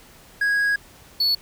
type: tone pair in turn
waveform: triangle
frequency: 1652 / 4420 Hz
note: G#6 / C#8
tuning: -10 / -6 cents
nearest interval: octave + perfect fourth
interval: 1704 cents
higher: second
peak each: -16 dBFS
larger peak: neither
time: 0.41-0.76 / 1.2-1.35 s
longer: first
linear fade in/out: 5 ms
effects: pink hiss -49 dBFS RMS until 1.41 s